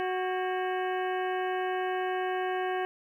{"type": "harmonic tone with a mistuned harmonic", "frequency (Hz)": 370, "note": "F#4", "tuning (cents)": 0, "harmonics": [1, 2, 3, 4, 5, 6, 7, 8], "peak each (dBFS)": [-31, -32, -40, -39, -42, -47, -48, -47], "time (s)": [0, 2.85], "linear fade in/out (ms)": 0, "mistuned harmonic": 4, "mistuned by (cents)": 140, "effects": ["11-bit"]}